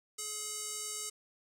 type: tone with band-pass filter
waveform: square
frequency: 424.9 Hz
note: G#4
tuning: 40 cents sharp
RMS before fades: -40 dBFS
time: 0.18-1.1 s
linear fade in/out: 10 ms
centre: 7800 Hz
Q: 2.8
effects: none